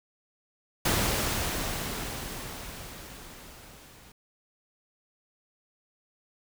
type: noise with level ramp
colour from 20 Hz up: pink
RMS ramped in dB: -25 to -53 dBFS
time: 0.85-4.12 s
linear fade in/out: 5 ms
effects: none